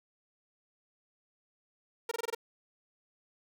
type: tone bursts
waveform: sawtooth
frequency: 463.5 Hz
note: A#4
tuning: 10 cents flat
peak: -28 dBFS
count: 6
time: 2.09-2.349 s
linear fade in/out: 5 ms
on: 24 ms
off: 23 ms
effects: none